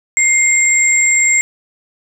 sine tone pair together, 2115 / 7537 Hz, C7 / A#8, +18 / +18 cents, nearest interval octave + minor seventh, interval 2200 cents, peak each -12 dBFS, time 0.17-1.41 s, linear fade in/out 0 ms, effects none

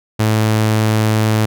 sawtooth tone, 108.9 Hz, A2, 17 cents flat, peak -8 dBFS, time 0.19-1.46 s, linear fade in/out 10 ms, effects none

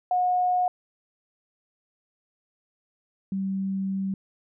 sine tone pair in turn, 725 / 193.08 Hz, F#5 / G3, -35 / -26 cents, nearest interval octave + major seventh, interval 2291 cents, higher first, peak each -20 / -25 dBFS, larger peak first, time 0.11-0.68 / 3.32-4.14 s, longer second, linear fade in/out 2 ms, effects none

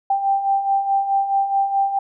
sine beating tone pair, 784 / 788.7 Hz, G5 / G5, 0 / +10 cents, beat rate 4.7 Hz, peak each -24 / -17 dBFS, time 0.1-1.99 s, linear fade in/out 5 ms, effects none

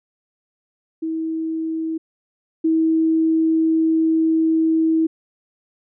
sine tone pair in turn, 322 / 322 Hz, E4 / E4, -41 / -41 cents, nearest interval unison, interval 0 cents, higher neither, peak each -21 / -14 dBFS, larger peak second, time 1.02-1.98 / 2.64-5.07 s, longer second, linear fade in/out 10 ms, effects none

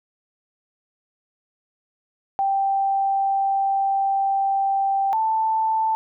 sine tone pair in turn, 784 / 883.8 Hz, G5 / A5, 0 / +7 cents, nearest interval major second, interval 207 cents, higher second, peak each -18 dBFS, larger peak neither, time 2.39-5.13 / 5.13-5.95 s, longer first, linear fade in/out 0 ms, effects none

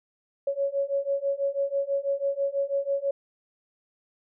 sine beating tone pair, 553 / 559.1 Hz, C#5 / C#5, -4 / +15 cents, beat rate 6.1 Hz, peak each -28 / -27 dBFS, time 0.47-3.11 s, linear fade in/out 5 ms, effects none

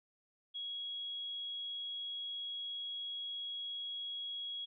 sine tone, 3319 Hz, G#7, 2 cents flat, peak -39 dBFS, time 0.54-4.66 s, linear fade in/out 20 ms, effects none

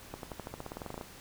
accelerating click train, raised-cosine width 1 ms, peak -25 dBFS, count 16, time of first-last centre 0.14-1.012 s, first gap 92 ms, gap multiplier 0.93, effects pink hiss -51 dBFS RMS until 1.2 s

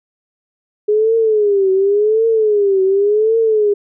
sine tone with vibrato, 415.3 Hz, G#4, in tune, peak -10 dBFS, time 0.88-3.74 s, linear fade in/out 10 ms, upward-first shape triangle, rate 0.9 Hz, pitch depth 170 cents each way, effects none

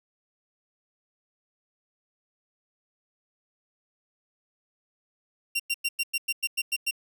sawtooth tone bursts, 2762 Hz, F7, 20 cents flat, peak -21 dBFS, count 10, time 5.55-6.911 s, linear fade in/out 10 ms, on 47 ms, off 99 ms, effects none

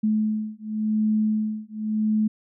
sine beating tone pair, 214.9 / 215.81 Hz, A3 / A3, -41 / -33 cents, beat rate 0.91 Hz, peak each -24 dBFS, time 0.03-2.28 s, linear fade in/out 10 ms, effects none

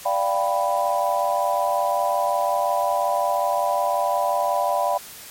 sine chord, G dominant seventh, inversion second, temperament equal, 587.3 / 698.5 / 784 / 987.8 Hz, D5 / F5 / G5 / B5, 0 / 0 / 0 / 0 cents, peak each -24 / -24 / -25 / -24 dBFS, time 0.05-4.98 s, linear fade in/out 10 ms, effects white hiss -40 dBFS RMS until 5.3 s + MP3 64 kbps

